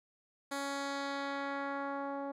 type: tone with low-pass filter sweep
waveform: 10% pulse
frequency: 278.9 Hz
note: C#4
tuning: 11 cents sharp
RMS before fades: -38 dBFS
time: 0.51-2.32 s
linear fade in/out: 10 ms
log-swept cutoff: 11000 to 700 Hz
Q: 1
effects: none